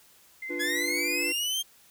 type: tone with vibrato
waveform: sine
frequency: 2073 Hz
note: C7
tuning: 17 cents flat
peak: -34 dBFS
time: 0.42-1.32 s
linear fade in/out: 5 ms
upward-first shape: sine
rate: 19 Hz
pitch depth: 16 cents each way
type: chord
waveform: triangle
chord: B diminished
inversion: first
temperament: equal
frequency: 293.7 / 349.2 / 493.9 Hz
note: D4 / F4 / B4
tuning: 0 / 0 / 0 cents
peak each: -34 / -33 / -36 dBFS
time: 0.49-1.33 s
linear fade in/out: 20 ms
type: linear sweep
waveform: sawtooth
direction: up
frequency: 1661.2 to 3214 Hz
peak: -24 dBFS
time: 0.59-1.63 s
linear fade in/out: 20 ms
effects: white hiss -58 dBFS RMS until 1.9 s